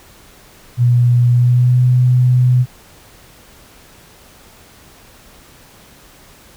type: tone with pitch glide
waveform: sine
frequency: 121.6 to 125.38 Hz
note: B2 to B2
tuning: -26 to +27 cents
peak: -8 dBFS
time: 0.77-2.66 s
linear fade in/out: 50 ms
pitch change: +53 cents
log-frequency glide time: 1.31-1.82 s
effects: pink hiss -44 dBFS RMS until 6.56 s